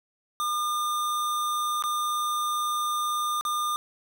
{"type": "tone with dropouts", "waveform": "square", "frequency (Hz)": 1207, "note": "D6", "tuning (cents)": 47, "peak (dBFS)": -26, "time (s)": [0.4, 3.76], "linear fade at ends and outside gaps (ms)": 0, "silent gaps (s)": [[1.824, 1.838], [3.41, 3.451]], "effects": []}